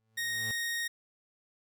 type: tone with exponential growth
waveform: 35% pulse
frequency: 110.6 Hz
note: A2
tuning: 9 cents sharp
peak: -37 dBFS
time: 0-0.51 s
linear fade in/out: 0 ms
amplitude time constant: 110 ms
type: tone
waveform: sawtooth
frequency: 1864 Hz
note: A#6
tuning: 1 cent flat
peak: -28 dBFS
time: 0.17-0.88 s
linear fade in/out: 10 ms
effects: none